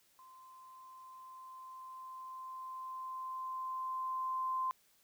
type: tone with level ramp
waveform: sine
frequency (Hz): 1039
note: C6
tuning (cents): -12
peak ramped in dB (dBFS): -55 to -32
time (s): 0.19-4.71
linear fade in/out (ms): 0
effects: white hiss -70 dBFS RMS until 5.03 s